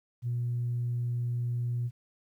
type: tone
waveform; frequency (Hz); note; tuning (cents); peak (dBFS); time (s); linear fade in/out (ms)
sine; 120.6; B2; -41; -27; 0.22-1.91; 50
effects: tanh soft clip ceiling -24 dBFS + 11-bit